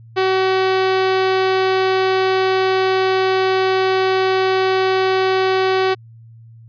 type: tone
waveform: sawtooth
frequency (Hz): 378.3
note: F#4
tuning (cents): +38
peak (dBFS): -10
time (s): 0.16-5.95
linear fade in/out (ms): 20
effects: added 114 Hz sine -39 dBFS peak until 6.68 s + resampled to 11025 Hz